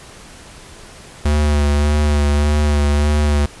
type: tone with vibrato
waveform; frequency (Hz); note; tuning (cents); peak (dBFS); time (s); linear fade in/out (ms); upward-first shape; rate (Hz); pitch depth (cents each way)
square; 73.6; D2; +4; -13; 1.25-3.46; 5; sine; 1.7; 26
effects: pink hiss -39 dBFS RMS until 3.6 s + resampled to 24000 Hz